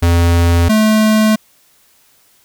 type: tone pair in turn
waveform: square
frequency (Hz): 85.4 / 216.4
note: F2 / A3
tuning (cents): -38 / -29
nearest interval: octave + major third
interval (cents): 1609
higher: second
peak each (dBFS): -9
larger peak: neither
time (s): 0.02-0.69 / 0.69-1.36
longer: neither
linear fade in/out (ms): 10
effects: white hiss -52 dBFS RMS until 2.44 s